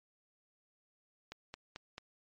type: click train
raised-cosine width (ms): 0.2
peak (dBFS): -26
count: 4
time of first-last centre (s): 1.32-1.981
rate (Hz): 4.54
effects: low-pass 6000 Hz 12 dB/octave + MP3 64 kbps